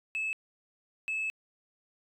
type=tone pair in turn; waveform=sine; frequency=2603 / 2603 Hz; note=E7 / E7; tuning=-22 / -22 cents; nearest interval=unison; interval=0 cents; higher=neither; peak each=-28 dBFS; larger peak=neither; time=0.15-0.33 / 1.08-1.3 s; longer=second; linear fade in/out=0 ms; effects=tanh soft clip ceiling -28 dBFS